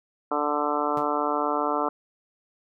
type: harmonic tone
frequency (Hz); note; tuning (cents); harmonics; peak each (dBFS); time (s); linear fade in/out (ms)
147.5; D3; +8; 2 / 3 / 4 / 5 / 6 / 7 / 8 / 9; -31 / -31 / -31 / -31 / -31 / -31 / -31 / -31; 0.31-1.89; 5
type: tone with exponential decay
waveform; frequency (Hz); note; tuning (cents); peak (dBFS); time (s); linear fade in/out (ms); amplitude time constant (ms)
sawtooth; 144; D3; -34; -29; 0.97-1.1; 2; 27
effects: none